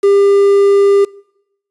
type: tone with quantisation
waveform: triangle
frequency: 399.6 Hz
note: G4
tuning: 33 cents sharp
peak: -4 dBFS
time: 0.03-1.05 s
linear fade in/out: 10 ms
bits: 5
effects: noise-tail reverb RT60 0.8 s tail -24 dB re dry + resampled to 24000 Hz